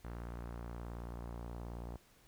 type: tone with low-pass filter sweep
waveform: sawtooth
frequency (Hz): 58.7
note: A#1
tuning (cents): +13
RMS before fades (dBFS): -45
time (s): 0.04-1.97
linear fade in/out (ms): 10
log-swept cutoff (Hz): 1500 to 880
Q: 1.4
effects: pink hiss -66 dBFS RMS until 2.27 s